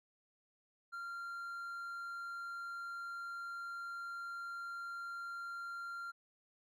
triangle tone, 1385 Hz, F6, 15 cents flat, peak -40 dBFS, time 0.92-6.12 s, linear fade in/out 20 ms, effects none

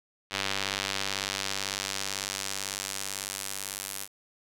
square tone with band-pass filter sweep, 49 Hz, G1, in tune, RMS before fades -34 dBFS, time 0.3-4.08 s, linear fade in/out 50 ms, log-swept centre 3400 to 11000 Hz, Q 0.96, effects none

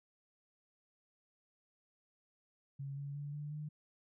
sine tone with pitch steps, 138.59 / 141.5 / 144.48 / 147.51 / 150.61 Hz, C#3 / C#3 / D3 / D3 / D3, 0 / +36 / -28 / +8 / +44 cents, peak -40 dBFS, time 2.79-3.69 s, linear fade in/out 10 ms, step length 180 ms, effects none

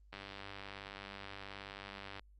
click train, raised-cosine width 0.3 ms, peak -30 dBFS, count 205, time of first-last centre 0.13-2.195 s, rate 98.8 Hz, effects added 50 Hz sine -59 dBFS peak until 2.39 s + Opus 24 kbps

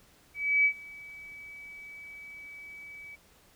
sine tone with ADSR envelope, 2287 Hz, D7, 47 cents flat, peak -19 dBFS, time 0.34-3.16 s, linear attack 310 ms, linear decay 78 ms, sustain -24 dB, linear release 16 ms, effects pink hiss -61 dBFS RMS until 3.55 s

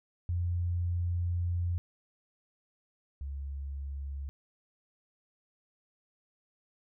sine tone pair in turn, 87.31 / 69.58 Hz, F2 / C#2, 0 / +7 cents, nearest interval major third, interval 393 cents, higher first, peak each -28 / -35 dBFS, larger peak first, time 0.29-1.78 / 3.21-4.29 s, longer first, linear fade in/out 0 ms, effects none

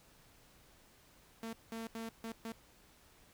sawtooth tone bursts at uneven times, 226.4 Hz, A3, 50 cents sharp, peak -37 dBFS, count 5, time 1.43-1.53 / 1.72-1.87 / 1.95-2.09 / 2.24-2.32 / 2.45-2.52 s, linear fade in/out 2 ms, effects pink hiss -64 dBFS RMS until 3.33 s

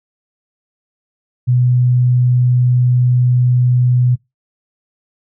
sine tone, 124.3 Hz, B2, 12 cents sharp, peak -9 dBFS, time 1.47-4.16 s, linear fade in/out 20 ms, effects noise-tail reverb RT60 0.2 s tail -23 dB re dry

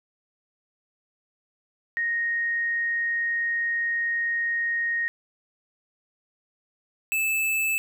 sine / square tone pair in turn, 1864.7 / 2624 Hz, A#6 / E7, 0 / -9 cents, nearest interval tritone, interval 591 cents, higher second, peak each -23 dBFS, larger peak neither, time 1.97-5.08 / 7.12-7.78 s, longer first, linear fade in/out 0 ms, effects none

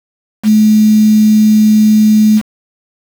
sine tone with quantisation, 214.7 Hz, A3, 42 cents flat, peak -4 dBFS, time 0.43-2.42 s, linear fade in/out 50 ms, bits 4, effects none

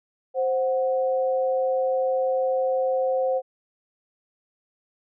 sine tone pair together, 524 / 737.8 Hz, C5 / F#5, +2 / -5 cents, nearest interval tritone, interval 593 cents, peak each -21 / -28 dBFS, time 0.34-3.42 s, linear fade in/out 50 ms, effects none

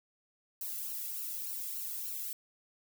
violet noise with flanger, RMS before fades -39 dBFS, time 0.61-2.33 s, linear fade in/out 2 ms, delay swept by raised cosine 0.7 to 1.52 ms, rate 3.4 Hz, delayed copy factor +0.95, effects none

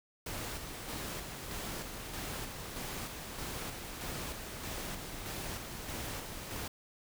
pink noise with tremolo, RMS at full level -40 dBFS, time 0.26-6.68 s, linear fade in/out 5 ms, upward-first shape square, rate 1.6 Hz, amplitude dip 35%, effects none

